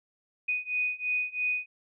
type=beating tone pair; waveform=sine; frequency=2485 / 2488 Hz; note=D#7 / D#7; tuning=-3 / -1 cents; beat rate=3 Hz; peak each=-31 / -30 dBFS; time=0.48-1.66 s; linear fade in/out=10 ms; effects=none